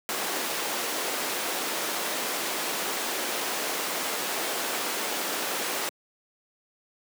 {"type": "high-pass noise", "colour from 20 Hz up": "pink", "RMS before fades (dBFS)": -30, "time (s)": [0.09, 5.89], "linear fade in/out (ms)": 0, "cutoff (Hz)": 340, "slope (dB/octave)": 12, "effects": ["high-pass 200 Hz 12 dB/octave"]}